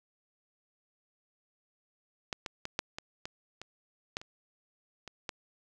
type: clicks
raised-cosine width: 0.2 ms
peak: -16 / -19 / -19 / -12 / -21 / -21 / -25 / -16 / -29 / -26 / -18 dBFS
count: 11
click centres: 2.328 / 2.462 / 2.654 / 2.791 / 2.985 / 3.255 / 3.616 / 4.169 / 4.215 / 5.077 / 5.292 s
effects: none